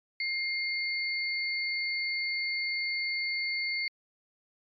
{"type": "tone pair together", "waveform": "sine", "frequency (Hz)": [2121, 4480], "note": ["C7", "C#8"], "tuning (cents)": [23, 18], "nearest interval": "octave + minor second", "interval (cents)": 1295, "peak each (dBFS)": [-30, -34], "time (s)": [0.2, 3.88], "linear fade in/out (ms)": 2, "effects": ["MP3 48 kbps"]}